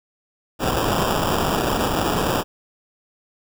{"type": "noise with sample-and-hold", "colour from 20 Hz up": "blue", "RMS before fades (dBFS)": -21, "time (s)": [0.59, 2.44], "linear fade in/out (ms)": 50, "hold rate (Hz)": 2100, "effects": []}